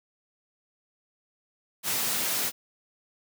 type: high-pass noise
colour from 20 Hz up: white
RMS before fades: -28 dBFS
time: 1.83-2.52 s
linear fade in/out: 50 ms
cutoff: 110 Hz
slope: 48 dB/octave
effects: none